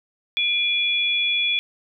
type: tone pair together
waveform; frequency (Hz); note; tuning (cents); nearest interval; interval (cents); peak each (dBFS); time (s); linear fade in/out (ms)
sine; 2400 / 3394; D7 / G#7; +37 / +37; tritone; 600; -22 / -21; 0.37-1.59; 0
effects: none